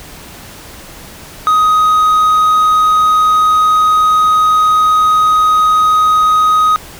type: tone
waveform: triangle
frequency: 1254 Hz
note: D#6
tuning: 13 cents sharp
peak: -5 dBFS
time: 1.47-6.76 s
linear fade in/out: 0 ms
effects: pink hiss -33 dBFS RMS until 6.99 s